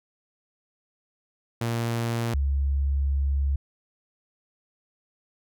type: tone pair in turn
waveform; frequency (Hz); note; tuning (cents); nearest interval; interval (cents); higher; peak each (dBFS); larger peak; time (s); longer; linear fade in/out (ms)
sawtooth / sine; 116.54 / 69.3; A#2 / C#2; 0 / 0; major sixth; 900; first; -21 / -21; neither; 1.61-2.34 / 2.34-3.56; second; 5
effects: none